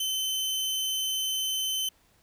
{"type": "tone", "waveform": "sawtooth", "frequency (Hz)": 3064, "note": "G7", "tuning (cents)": -40, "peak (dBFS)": -24, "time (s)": [0, 1.89], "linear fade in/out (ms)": 5, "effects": ["pink hiss -64 dBFS RMS until 2.22 s"]}